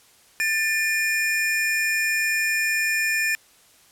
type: tone pair together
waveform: square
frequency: 1774.5 / 2427 Hz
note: A6 / D#7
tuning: +14 / -44 cents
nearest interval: perfect fourth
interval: 542 cents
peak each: -24 dBFS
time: 0.4-3.35 s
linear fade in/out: 0 ms
effects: white hiss -55 dBFS RMS until 3.91 s + low-pass 12000 Hz 12 dB/octave